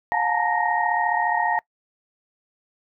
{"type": "tone cluster", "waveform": "sine", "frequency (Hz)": [712, 850, 889, 924, 1866], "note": ["F5", "G#5", "A5", "A#5", "A#6"], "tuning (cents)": [33, 40, 18, -16, 1], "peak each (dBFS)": -26, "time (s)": [0.12, 1.59], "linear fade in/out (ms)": 0, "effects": ["noise-tail reverb RT60 0.1 s tail -24 dB re dry"]}